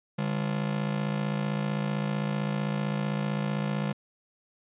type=ring-modulated tone; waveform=45% pulse; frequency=173.6 Hz; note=F3; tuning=10 cents flat; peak=-24 dBFS; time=0.18-3.93 s; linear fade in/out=10 ms; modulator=27.8 Hz; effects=resampled to 8000 Hz